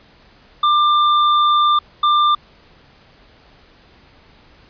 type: tone bursts at uneven times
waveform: square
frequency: 1191 Hz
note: D6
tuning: 24 cents sharp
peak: -12 dBFS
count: 2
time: 0.63-1.79 / 2.03-2.35 s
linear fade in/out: 5 ms
effects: pink hiss -49 dBFS RMS until 4.69 s + resampled to 11025 Hz